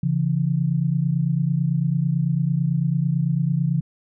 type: tone pair together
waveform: sine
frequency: 138.59 / 167.6 Hz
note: C#3 / E3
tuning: 0 / +29 cents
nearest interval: minor third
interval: 329 cents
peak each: -21 dBFS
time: 0.03-3.81 s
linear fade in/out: 5 ms
effects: none